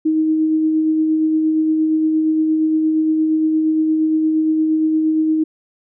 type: tone with tremolo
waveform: sine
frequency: 314.3 Hz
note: D#4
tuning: 18 cents sharp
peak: -12 dBFS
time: 0.05-5.44 s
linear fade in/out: 10 ms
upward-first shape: sine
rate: 8.6 Hz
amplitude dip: 25%
effects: none